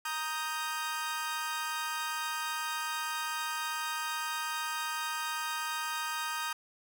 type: chord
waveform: sawtooth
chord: Eb major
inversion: second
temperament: equal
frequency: 932.3 / 1244.5 / 1568 Hz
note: Bb5 / Eb6 / G6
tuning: 0 / 0 / 0 cents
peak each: -34 / -33 / -35 dBFS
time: 0.05-6.53 s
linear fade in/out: 5 ms
effects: none